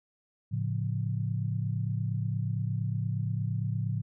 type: chord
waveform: sine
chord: A augmented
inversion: none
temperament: equal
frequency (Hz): 110 / 138.59 / 174.61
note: A2 / C#3 / E#3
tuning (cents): 0 / 0 / 0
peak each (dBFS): -30 / -33 / -36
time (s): 0.51-4.02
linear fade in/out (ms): 20
effects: none